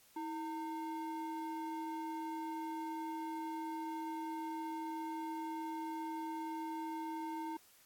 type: ring-modulated tone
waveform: triangle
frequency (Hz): 616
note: D#5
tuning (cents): -17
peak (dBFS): -34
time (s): 0.16-7.57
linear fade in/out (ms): 5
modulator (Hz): 294
effects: white hiss -65 dBFS RMS until 7.85 s + AAC 64 kbps